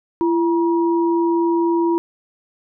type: tone pair together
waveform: sine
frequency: 338 / 956 Hz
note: E4 / A#5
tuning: +43 / +43 cents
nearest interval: octave + tritone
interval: 1800 cents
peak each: -15 / -23 dBFS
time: 0.21-1.98 s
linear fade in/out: 0 ms
effects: none